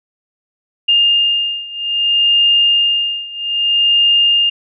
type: beating tone pair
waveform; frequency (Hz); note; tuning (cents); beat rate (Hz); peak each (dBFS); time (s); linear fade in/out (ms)
sine; 2817 / 2817.62; F7 / F7; +14 / +15; 0.62; -13 / -15; 0.88-4.5; 10
effects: none